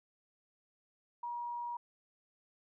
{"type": "tone", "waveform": "sine", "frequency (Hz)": 955, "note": "A#5", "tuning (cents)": 42, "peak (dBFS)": -37, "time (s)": [1.23, 1.77], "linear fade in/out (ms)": 5, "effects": []}